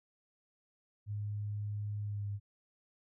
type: tone with pitch glide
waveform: sine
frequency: 103.83 to 101.58 Hz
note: G#2 to G#2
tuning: 0 to -38 cents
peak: -35 dBFS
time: 1.06-2.4 s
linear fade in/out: 50 ms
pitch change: -38 cents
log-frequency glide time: 2.03-2.28 s
effects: none